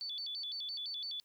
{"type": "tone with vibrato", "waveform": "sine", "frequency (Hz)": 3951, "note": "B7", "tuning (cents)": 0, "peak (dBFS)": -38, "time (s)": [0.01, 1.2], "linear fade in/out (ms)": 0, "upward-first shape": "square", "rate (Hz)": 5.9, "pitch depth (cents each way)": 230, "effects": ["white hiss -74 dBFS RMS until 1.24 s"]}